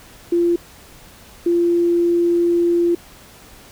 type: tone bursts at uneven times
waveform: sine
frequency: 344.3 Hz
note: F4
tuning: 25 cents flat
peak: -13 dBFS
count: 2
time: 0.32-0.56 / 1.46-2.95 s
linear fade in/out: 5 ms
effects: pink hiss -44 dBFS RMS until 3.71 s